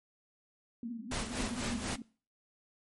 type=band-pass noise; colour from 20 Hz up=pink; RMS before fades=-41 dBFS; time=0.83-2.02 s; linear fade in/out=2 ms; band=220 to 250 Hz; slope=96 dB/octave
type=noise with tremolo; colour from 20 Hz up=pink; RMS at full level=-35 dBFS; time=1.11-1.96 s; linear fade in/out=5 ms; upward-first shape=sine; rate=4.1 Hz; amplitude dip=65%
effects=noise-tail reverb RT60 0.4 s tail -22 dB re dry + MP3 48 kbps